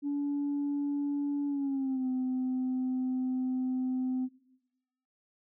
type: tone with pitch glide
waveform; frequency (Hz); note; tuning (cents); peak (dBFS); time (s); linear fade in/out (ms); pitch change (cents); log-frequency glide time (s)
sine; 286.2 to 256.5; D4 to C4; -45 to -34; -27; 0.02-4.29; 50; -189; 1.47-2.07
effects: noise-tail reverb RT60 0.9 s tail -17 dB re dry + tanh soft clip ceiling -26 dBFS